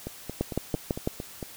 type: two click trains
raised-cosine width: 2 ms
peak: -20 / -12 dBFS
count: 7 / 5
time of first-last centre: 0.07-1.427 / 0.41-1.074 s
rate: 4.42 / 6.02 Hz
effects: white hiss -46 dBFS RMS until 1.56 s